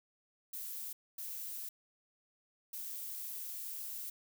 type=noise bursts at uneven times; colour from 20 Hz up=violet; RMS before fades=-43 dBFS; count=3; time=0.53-0.93 / 1.18-1.69 / 2.73-4.1 s; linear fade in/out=5 ms; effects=none